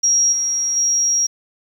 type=tone with level steps; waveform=sine; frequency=5650 Hz; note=F8; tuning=19 cents sharp; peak=-12 / -17 / -14 dBFS; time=0.03-1.27 s; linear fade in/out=10 ms; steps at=0.32 / 0.76 s; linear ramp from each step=10 ms; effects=7-bit